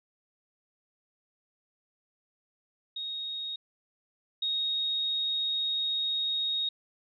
sine tone pair in turn, 3746 / 3746 Hz, A#7 / A#7, +8 / +8 cents, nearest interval unison, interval 0 cents, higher neither, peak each -33 / -27 dBFS, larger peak second, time 2.96-3.56 / 4.42-6.69 s, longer second, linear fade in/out 5 ms, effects none

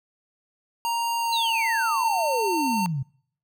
square tone with pitch glide, 932 to 907.6 Hz, A#5 to A#5, -1 to -47 cents, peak -24 dBFS, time 0.85-2.86 s, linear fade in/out 0 ms, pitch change -46 cents, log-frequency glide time 1.17-1.56 s
sine exponential sweep, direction down, 4186 to 126.1 Hz, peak -24 dBFS, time 1.32-3.03 s, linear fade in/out 10 ms
effects noise-tail reverb RT60 0.6 s tail -26 dB re dry

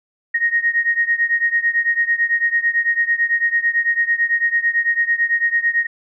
sine beating tone pair, 1864.7 / 1873.7 Hz, A#6 / A#6, 0 / +8 cents, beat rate 9 Hz, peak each -17 / -19 dBFS, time 0.34-5.87 s, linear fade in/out 10 ms, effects none

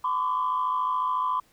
sine tone cluster, 1014 / 1120 / 1174 Hz, B5 / C#6 / D6, +45 / +18 / -1 cents, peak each -24 / -33 / -29 dBFS, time 0.04-1.4 s, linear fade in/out 5 ms, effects tanh soft clip ceiling -17 dBFS + pink hiss -62 dBFS RMS until 1.52 s

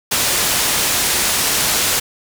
white low-pass noise, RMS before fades -17 dBFS, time 0.11-2 s, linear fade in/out 10 ms, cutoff 11000 Hz, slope 12 dB/octave, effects none

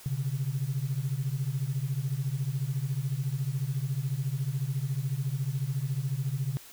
sine beating tone pair, 127.9 / 141.9 Hz, C3 / C#3, -39 / +41 cents, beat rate 14 Hz, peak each -30 dBFS, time 0.06-6.57 s, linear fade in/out 0 ms, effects tanh soft clip ceiling -21 dBFS + white hiss -50 dBFS RMS until 6.72 s

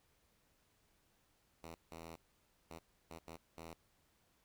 5% pulse tone bursts at uneven times, 82.41 Hz, E2, in tune, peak -38 dBFS, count 6, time 1.63-1.75 / 1.91-2.16 / 2.7-2.79 / 3.1-3.19 / 3.27-3.37 / 3.57-3.74 s, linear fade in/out 10 ms, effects pink hiss -75 dBFS RMS until 4.44 s

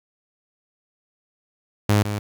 sawtooth tone with echo, 103.7 Hz, G#2, 2 cents flat, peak -11 dBFS, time 1.89-2.03 s, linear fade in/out 5 ms, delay 160 ms, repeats 1, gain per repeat -9 dB, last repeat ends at 2.19 s, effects 8-bit

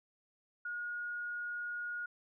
sine tone, 1439 Hz, F#6, 49 cents flat, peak -37 dBFS, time 0.65-2.06 s, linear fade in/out 5 ms, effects none

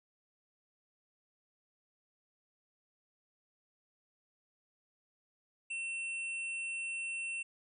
square tone, 2700 Hz, E7, 41 cents sharp, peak -37 dBFS, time 5.7-7.43 s, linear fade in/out 10 ms, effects resampled to 24000 Hz

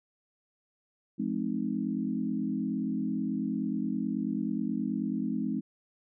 sine chord, F minor seventh, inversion none, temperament equal with one note detuned, 174.61 / 212.4 / 261.6 / 311.1 Hz, F3 / Ab3 / C4 / Eb4, 0 / +39 / 0 / 0 cents, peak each -37 / -32 / -33 / -36 dBFS, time 1.18-5.61 s, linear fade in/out 20 ms, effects none

